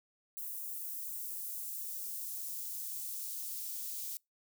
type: noise with high-pass filter sweep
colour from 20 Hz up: blue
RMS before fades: -41 dBFS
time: 0.37-4.17 s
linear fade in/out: 0 ms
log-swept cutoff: 10000 to 4200 Hz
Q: 0.73
effects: noise-tail reverb RT60 0.2 s tail -26 dB re dry